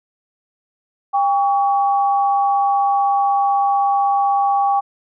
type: tone pair together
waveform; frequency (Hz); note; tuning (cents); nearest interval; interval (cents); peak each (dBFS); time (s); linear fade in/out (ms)
sine; 799.7 / 1129; G5 / C#6; +34 / +31; tritone; 597; -14 / -21; 1.13-4.81; 20
effects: none